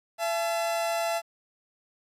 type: tone pair together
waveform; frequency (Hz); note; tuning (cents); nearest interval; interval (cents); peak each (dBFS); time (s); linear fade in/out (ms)
40% pulse; 674 / 861.1; E5 / A5; +38 / -38; major third; 424; -26 / -32; 0.18-1.22; 50
effects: resampled to 32000 Hz + 10-bit